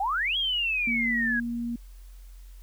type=exponential two-way sweep; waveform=sine; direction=up then down; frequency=740 to 3322 to 1626 Hz; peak=-24 dBFS; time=0-1.4 s; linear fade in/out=5 ms; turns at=0.37 s
type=tone with pitch glide; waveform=sine; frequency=233.1 to 235.9 Hz; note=A#3 to A#3; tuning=0 to +21 cents; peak=-28 dBFS; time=0.87-1.76 s; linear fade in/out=5 ms; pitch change=+21 cents; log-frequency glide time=1.27-1.36 s
effects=added 44 Hz sine -43 dBFS peak until 2.62 s + white hiss -61 dBFS RMS until 2.62 s